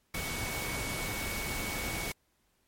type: tone in noise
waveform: sine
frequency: 2229 Hz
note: C#7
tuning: 9 cents sharp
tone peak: -39 dBFS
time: 0.14-2.12 s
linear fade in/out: 5 ms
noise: pink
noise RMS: -36 dBFS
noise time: 0.14-2.12 s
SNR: -6 dB
effects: pink hiss -73 dBFS RMS until 2.67 s + MP3 64 kbps